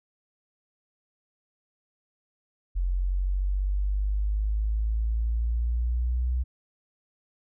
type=exponential sweep; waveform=sine; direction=up; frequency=44.4 to 62.7 Hz; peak=-23 dBFS; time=2.75-6.44 s; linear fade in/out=20 ms; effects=none